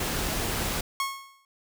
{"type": "noise", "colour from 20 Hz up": "pink", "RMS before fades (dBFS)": -29, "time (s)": [0, 0.81], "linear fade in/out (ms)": 5}
{"type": "tone with exponential decay", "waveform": "sawtooth", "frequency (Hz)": 1093, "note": "C#6", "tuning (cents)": -25, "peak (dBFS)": -20, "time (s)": [1, 1.45], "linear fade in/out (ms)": 1, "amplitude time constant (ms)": 96}
{"effects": []}